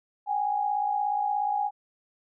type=tone pair together; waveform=sine; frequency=770 / 826.9 Hz; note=G5 / G#5; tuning=-31 / -8 cents; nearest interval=minor second; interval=123 cents; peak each=-31 / -25 dBFS; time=0.26-1.71 s; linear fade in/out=50 ms; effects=none